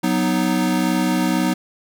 square chord, B major, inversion second, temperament equal, 185 / 246.9 / 311.1 Hz, F#3 / B3 / D#4, 0 / 0 / 0 cents, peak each -22 dBFS, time 0.03-1.54 s, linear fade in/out 10 ms, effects none

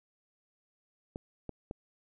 clicks, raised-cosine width 2 ms, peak -25 dBFS, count 3, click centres 1.159 / 1.493 / 1.711 s, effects none

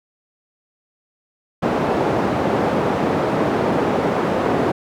white band-pass noise, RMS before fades -19 dBFS, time 1.62-4.72 s, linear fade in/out 10 ms, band 140 to 640 Hz, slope 12 dB/octave, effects none

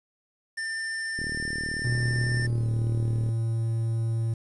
square tone, 1793 Hz, A6, 32 cents sharp, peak -30 dBFS, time 0.57-2.47 s, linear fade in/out 10 ms
click train, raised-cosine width 3 ms, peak -23 dBFS, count 81, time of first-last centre 1.19-3.29 s, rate 38.1 Hz
triangle tone with pitch glide, 121.2 to 113.74 Hz, B2 to A#2, -32 to -42 cents, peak -22 dBFS, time 1.84-4.34 s, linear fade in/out 5 ms, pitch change -110 cents, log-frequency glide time 2.38-2.69 s
effects resampled to 24000 Hz + 9-bit

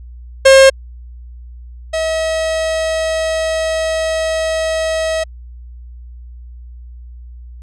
45% pulse tone pair in turn, 536 / 641.3 Hz, C5 / E5, +42 / -48 cents, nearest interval minor third, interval 310 cents, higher second, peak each -3 / -15 dBFS, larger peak first, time 0.45-0.7 / 1.93-5.24 s, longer second, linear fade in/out 10 ms, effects added 60 Hz sine -31 dBFS peak until 7.62 s + resampled to 22050 Hz

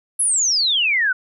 sine exponential sweep, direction down, 11175 to 1447 Hz, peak -15 dBFS, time 0.19-1.13 s, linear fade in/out 10 ms, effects none

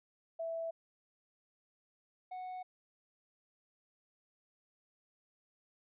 sine / triangle tone pair in turn, 659.3 / 737.6 Hz, E5 / F#5, 0 / -6 cents, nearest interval major second, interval 194 cents, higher second, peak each -36 / -39 dBFS, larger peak first, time 0.39-0.71 / 2.31-2.63 s, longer neither, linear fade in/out 10 ms, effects resampled to 8000 Hz

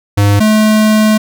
square tone pair in turn, 101.7 / 215.5 Hz, G#2 / A3, -36 / -36 cents, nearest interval octave + minor second, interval 1300 cents, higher second, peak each -7 dBFS, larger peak neither, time 0.17-0.4 / 0.4-1.18 s, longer second, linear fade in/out 10 ms, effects none

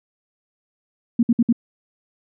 sine tone bursts, 234.6 Hz, A#3, 11 cents sharp, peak -12 dBFS, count 4, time 1.19-1.527 s, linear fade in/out 5 ms, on 40 ms, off 59 ms, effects none

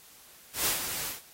white noise with ADSR envelope, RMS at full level -26 dBFS, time 0.53-1.22 s, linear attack 130 ms, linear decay 120 ms, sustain -8 dB, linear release 160 ms, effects white hiss -54 dBFS RMS until 1.33 s + AAC 48 kbps

